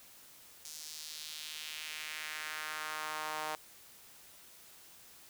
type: tone with high-pass filter sweep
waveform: sawtooth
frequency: 154.4 Hz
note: D#3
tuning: 13 cents flat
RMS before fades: -42 dBFS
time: 0.65-3.55 s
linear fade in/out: 0 ms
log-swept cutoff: 6000 to 800 Hz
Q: 1.7
effects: white hiss -57 dBFS RMS until 5.29 s